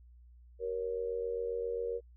sine tone with amplitude modulation, 470 Hz, A#4, 14 cents sharp, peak -29 dBFS, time 0.59-2.01 s, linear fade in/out 50 ms, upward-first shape sine, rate 87.5 Hz, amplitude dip 80%, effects added 60 Hz sine -54 dBFS peak until 2.16 s

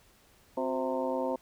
harmonic tone with a mistuned harmonic, 130.8 Hz, C3, in tune, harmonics 2 / 3 / 4 / 5 / 6 / 7 / 8, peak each -35 / -38 / -32 / -37 / -47 / -36 / -46 dBFS, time 0.57-1.36 s, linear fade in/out 5 ms, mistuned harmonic 3, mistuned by -110 cents, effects pink hiss -62 dBFS RMS until 1.41 s

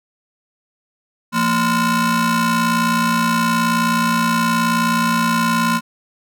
30% pulse ring-modulated tone, 401 Hz, G4, 39 cents sharp, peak -9 dBFS, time 1.32-5.81 s, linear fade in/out 50 ms, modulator 631 Hz, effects none

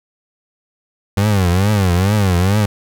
30% pulse tone with vibrato, 96.3 Hz, G2, 30 cents flat, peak -9 dBFS, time 1.17-2.66 s, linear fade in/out 5 ms, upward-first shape triangle, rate 2.3 Hz, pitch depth 210 cents each way, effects none

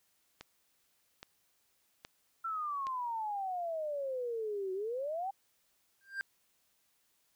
click train, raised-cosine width 0.2 ms, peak -28 dBFS, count 4, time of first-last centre 0.41-2.869 s, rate 1.22 Hz
sine exponential two-way sweep, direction down then up, 1361 to 370 to 803 Hz, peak -34 dBFS, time 2.44-5.31 s, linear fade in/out 10 ms, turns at 4.73 s
triangle tone with exponential growth, 1587 Hz, G6, 21 cents sharp, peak -29 dBFS, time 6.01-6.21 s, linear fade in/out 0 ms, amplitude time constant 43 ms
effects white hiss -74 dBFS RMS until 7.35 s

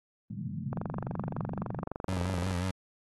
pink band-pass noise, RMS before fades -37 dBFS, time 0.3-1.84 s, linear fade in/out 10 ms, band 110 to 220 Hz, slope 48 dB/octave
click train, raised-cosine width 1 ms, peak -21 dBFS, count 43, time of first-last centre 0.73-2.51 s, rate 23.6 Hz
25% pulse tone with vibrato, 90.9 Hz, F#2, 30 cents flat, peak -26 dBFS, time 2.08-2.71 s, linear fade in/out 5 ms, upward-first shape sine, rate 5.6 Hz, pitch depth 75 cents each way
effects AAC 32 kbps

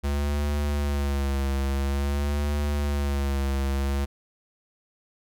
square tone with vibrato, 70.6 Hz, C#2, 32 cents sharp, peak -24 dBFS, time 0.03-4.06 s, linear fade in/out 20 ms, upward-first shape sine, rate 0.49 Hz, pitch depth 58 cents each way, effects none

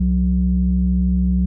sine tone pair together, 65.41 / 183.09 Hz, C2 / F#3, 0 / -18 cents, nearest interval octave + tritone, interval 1782 cents, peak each -16 dBFS, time 0-1.46 s, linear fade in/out 10 ms, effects tanh soft clip ceiling -7 dBFS

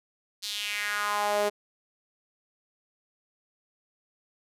sawtooth tone with high-pass filter sweep, 206.9 Hz, G#3, 6 cents flat, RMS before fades -29 dBFS, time 0.42-1.5 s, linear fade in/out 20 ms, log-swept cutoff 4400 to 480 Hz, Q 3.2, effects resampled to 32000 Hz

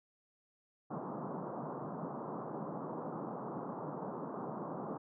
pink band-pass noise, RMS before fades -42 dBFS, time 0.9-4.98 s, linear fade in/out 10 ms, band 140 to 1200 Hz, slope 48 dB/octave, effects none

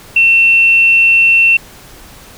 sine tone, 2700 Hz, E7, 41 cents sharp, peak -5 dBFS, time 0.16-1.57 s, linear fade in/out 5 ms, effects pink hiss -37 dBFS RMS until 2.37 s

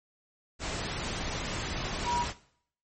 sine tone in noise, 962 Hz, B5, 46 cents flat, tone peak -26 dBFS, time 2.04-2.26 s, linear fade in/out 50 ms, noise pink, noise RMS -34 dBFS, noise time 0.59-2.34 s, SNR +5 dB, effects noise-tail reverb RT60 0.6 s tail -17 dB re dry + MP3 32 kbps

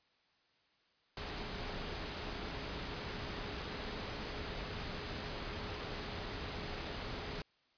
sine tone in noise, 416.2 Hz, G#4, 4 cents sharp, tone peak -52 dBFS, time 1.17-7.42 s, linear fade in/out 2 ms, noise pink, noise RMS -42 dBFS, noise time 1.17-7.42 s, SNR -13 dB, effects white hiss -73 dBFS RMS until 7.77 s + resampled to 11025 Hz

